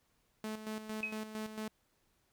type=tone with tremolo; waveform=sawtooth; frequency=216.6 Hz; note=A3; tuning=27 cents flat; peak=-34 dBFS; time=0.44-1.68 s; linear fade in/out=2 ms; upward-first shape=square; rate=4.4 Hz; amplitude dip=60%
type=tone with exponential decay; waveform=sine; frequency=2539 Hz; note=D#7; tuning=34 cents sharp; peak=-30 dBFS; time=1.03-1.23 s; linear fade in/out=2 ms; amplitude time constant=42 ms
effects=pink hiss -75 dBFS RMS until 2.32 s